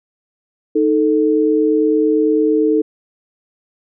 sine tone pair together, 311.1 / 440 Hz, D#4 / A4, 0 / 0 cents, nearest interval tritone, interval 600 cents, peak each -14 dBFS, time 0.75-2.82 s, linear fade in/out 10 ms, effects none

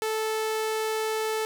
sawtooth tone, 437.8 Hz, A4, 9 cents flat, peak -22 dBFS, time 0.02-1.45 s, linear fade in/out 0 ms, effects none

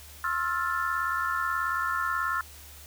sine chord, F major seventh, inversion second, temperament equal with one note detuned, 1067.3 / 1318.5 / 1396.9 / 1760 Hz, C6 / E6 / F6 / A6, +34 / 0 / 0 / 0 cents, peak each -32 / -31 / -30 / -34 dBFS, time 0.24-2.41 s, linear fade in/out 2 ms, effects added 73 Hz sine -49 dBFS peak until 2.86 s + white hiss -49 dBFS RMS until 2.86 s

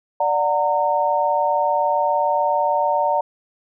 sine chord, D augmented, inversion none, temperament just, 587.3 / 734.2 / 917.7 Hz, D5 / F#5 / A#5, 0 / -14 / -27 cents, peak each -21 / -22 / -19 dBFS, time 0.2-3.21 s, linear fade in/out 5 ms, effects none

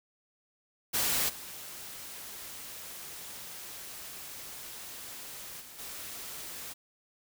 white noise with level steps, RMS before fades -29 / -44 / -49 / -42 dBFS, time 0.93-6.74 s, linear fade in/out 20 ms, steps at 1.28 / 5.6 / 5.78 s, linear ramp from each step 20 ms, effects none

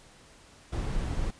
brown noise, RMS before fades -30 dBFS, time 0.72-1.31 s, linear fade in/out 10 ms, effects pink hiss -55 dBFS RMS until 1.39 s + resampled to 22050 Hz

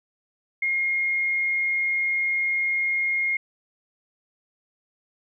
sine tone, 2140 Hz, C7, 38 cents sharp, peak -21 dBFS, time 0.62-3.37 s, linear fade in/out 5 ms, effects none

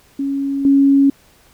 sine tone with level steps, 276.7 Hz, C#4, 3 cents flat, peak -17 / -8 dBFS, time 0.19-1.1 s, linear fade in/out 5 ms, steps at 0.65 s, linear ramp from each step 2 ms, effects pink hiss -51 dBFS RMS until 1.53 s

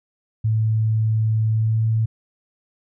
sine tone with pitch glide, 110 to 111.47 Hz, A2 to A2, 0 to +23 cents, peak -16 dBFS, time 0.44-2.06 s, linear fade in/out 10 ms, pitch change +23 cents, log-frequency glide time 1.49-1.86 s, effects none

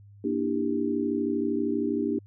sine chord, E half-diminished seventh, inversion second, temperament just, 237.3 / 296.7 / 329.6 / 395.6 Hz, Bb3 / D4 / E4 / G4, +31 / +18 / 0 / +16 cents, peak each -30 / -28 / -33 / -30 dBFS, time 0.24-2.19 s, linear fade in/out 5 ms, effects added 101 Hz sine -48 dBFS peak until 2.26 s

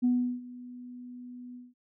sine tone with ADSR envelope, 246.9 Hz, B3, in tune, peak -20 dBFS, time 0.02-1.74 s, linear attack 25 ms, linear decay 360 ms, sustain -21 dB, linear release 190 ms, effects noise-tail reverb RT60 0.1 s tail -26 dB re dry + tanh soft clip ceiling -17 dBFS

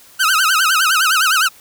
sawtooth tone with vibrato, 1396.9 Hz, F6, in tune, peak -8 dBFS, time 0.19-1.49 s, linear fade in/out 20 ms, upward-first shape sine, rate 9.8 Hz, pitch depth 200 cents each way, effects white hiss -45 dBFS RMS until 1.6 s

